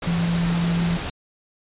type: tone in noise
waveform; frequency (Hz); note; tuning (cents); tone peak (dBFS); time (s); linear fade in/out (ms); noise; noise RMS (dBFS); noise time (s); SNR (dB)
sine; 170.2; F3; -44; -19; 0.07-0.97; 5; pink; -29; 0.02-1.1; +7
effects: resampled to 8000 Hz